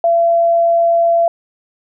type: tone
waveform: sine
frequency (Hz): 677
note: E5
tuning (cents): +46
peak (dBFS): -9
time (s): 0.04-1.28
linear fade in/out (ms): 2
effects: none